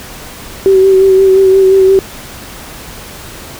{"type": "tone with vibrato", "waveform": "sine", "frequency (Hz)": 382.9, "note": "G4", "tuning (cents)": -41, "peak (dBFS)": -3, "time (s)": [0.66, 1.99], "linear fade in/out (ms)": 0, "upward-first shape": "sine", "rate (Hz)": 5.7, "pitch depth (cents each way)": 25, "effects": ["pink hiss -29 dBFS RMS until 3.59 s"]}